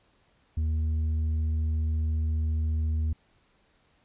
sine tone with tanh clipping, 78.6 Hz, D#2, 18 cents sharp, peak -25 dBFS, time 0.57-3.13 s, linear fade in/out 5 ms, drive 4 dB, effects pink hiss -66 dBFS RMS until 4.04 s + resampled to 8000 Hz

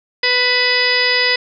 harmonic tone with a mistuned harmonic, 495.5 Hz, B4, 6 cents sharp, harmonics 1 / 2 / 3 / 4 / 5 / 6 / 7 / 8 / 9 / 10, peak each -22 / -27 / -28 / -16 / -23 / -26 / -25 / -26 / -28 / -18 dBFS, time 0.23-1.36 s, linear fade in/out 5 ms, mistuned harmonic 5, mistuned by +47 cents, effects none

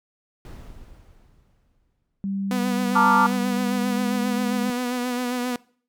brown noise with exponential decay, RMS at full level -36 dBFS, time 0.45-2.25 s, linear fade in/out 1 ms, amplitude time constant 390 ms
sine tone with pitch glide, 196 to 206.6 Hz, G3 to G#3, 0 to -9 cents, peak -24 dBFS, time 2.24-4.7 s, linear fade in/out 0 ms, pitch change +91 cents, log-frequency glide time 3.32-4.37 s
sawtooth tone with vibrato, 247.2 Hz, B3, 2 cents sharp, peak -20 dBFS, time 2.51-5.56 s, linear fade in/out 2 ms, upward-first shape sine, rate 7.5 Hz, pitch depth 34 cents each way
sine chord, Bb major seventh, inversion third, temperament equal, 880 / 932.3 / 1174.7 / 1396.9 Hz, A5 / Bb5 / D6 / F6, 0 / 0 / 0 / 0 cents, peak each -20 / -22 / -19 / -22 dBFS, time 2.95-3.27 s, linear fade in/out 10 ms
effects noise-tail reverb RT60 0.5 s tail -23 dB re dry

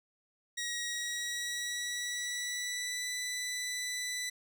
15% pulse tone with pitch glide, 1900 to 1985.3 Hz, A#6 to B6, +33 to +9 cents, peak -28 dBFS, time 0.57-4.3 s, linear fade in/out 10 ms, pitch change +76 cents, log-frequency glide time 0.89-3.13 s, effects none

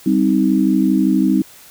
sine chord, C minor, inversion second, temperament just, 196.22 / 261.6 / 314 Hz, G3 / C4 / Eb4, +2 / 0 / +16 cents, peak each -16 dBFS, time 0.06-1.42 s, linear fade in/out 5 ms, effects white hiss -43 dBFS RMS until 1.7 s

